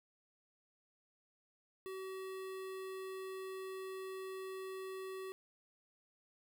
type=tone with notch filter; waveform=square; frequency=380 Hz; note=F#4; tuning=46 cents sharp; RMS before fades=-45 dBFS; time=1.86-5.32 s; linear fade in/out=0 ms; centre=6000 Hz; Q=1.6; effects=none